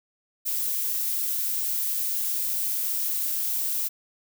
violet noise, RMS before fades -27 dBFS, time 0.45-3.89 s, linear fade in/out 20 ms, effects none

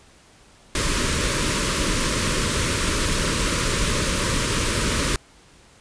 pink band-stop noise, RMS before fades -22 dBFS, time 0.75-5.16 s, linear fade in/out 2 ms, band 610 to 940 Hz, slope 96 dB/octave, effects pink hiss -52 dBFS RMS until 5.8 s + resampled to 22050 Hz

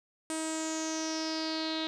sawtooth tone with low-pass filter sweep, 318 Hz, D#4, 38 cents sharp, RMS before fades -34 dBFS, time 0.3-1.87 s, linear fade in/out 0 ms, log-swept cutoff 8700 to 3800 Hz, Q 7.1, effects none

